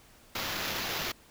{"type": "noise with sample-and-hold", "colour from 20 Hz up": "blue", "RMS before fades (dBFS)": -34, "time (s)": [0.35, 1.12], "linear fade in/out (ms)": 5, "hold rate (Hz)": 8820, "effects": ["pink hiss -58 dBFS RMS until 1.3 s"]}